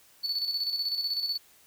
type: tone with tremolo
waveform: triangle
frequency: 4456 Hz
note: C#8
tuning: 8 cents sharp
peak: -24 dBFS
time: 0.23-1.38 s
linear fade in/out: 20 ms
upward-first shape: square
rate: 16 Hz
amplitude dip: 55%
effects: tanh soft clip ceiling -20 dBFS + white hiss -59 dBFS RMS until 1.66 s